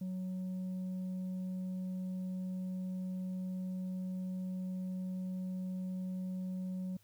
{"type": "tone with tanh clipping", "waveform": "sine", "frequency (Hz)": 185.1, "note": "F#3", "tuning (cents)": 1, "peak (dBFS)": -37, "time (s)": [0.01, 6.97], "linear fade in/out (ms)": 5, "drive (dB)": 3, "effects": ["added 104 Hz sine -67 dBFS peak until 7.03 s", "white hiss -70 dBFS RMS until 7.03 s"]}